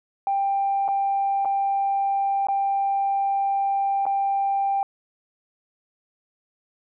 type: tone with dropouts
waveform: sine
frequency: 790 Hz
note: G5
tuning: 13 cents sharp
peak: -19 dBFS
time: 0.27-4.83 s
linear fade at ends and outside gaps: 1 ms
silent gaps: 0.88-0.886 / 1.449-1.455 / 2.47-2.485 / 4.055-4.065 s
effects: tanh soft clip ceiling -15 dBFS